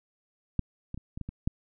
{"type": "clicks", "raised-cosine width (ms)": 5, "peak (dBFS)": [-13, -23, -27, -25, -23, -24, -14], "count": 7, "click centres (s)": [0.593, 0.944, 0.976, 1.175, 1.213, 1.29, 1.475], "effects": []}